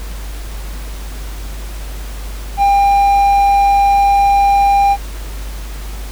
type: tone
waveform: triangle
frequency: 799 Hz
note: G5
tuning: 33 cents sharp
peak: -6 dBFS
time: 2.57-4.97 s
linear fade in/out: 50 ms
effects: added 50 Hz sine -23 dBFS peak until 6.11 s + pink hiss -34 dBFS RMS until 6.11 s